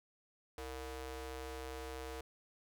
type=ring-modulated tone; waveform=sawtooth; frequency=261.6 Hz; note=C4; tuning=in tune; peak=-36 dBFS; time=0.58-2.21 s; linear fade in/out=2 ms; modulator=197 Hz; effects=none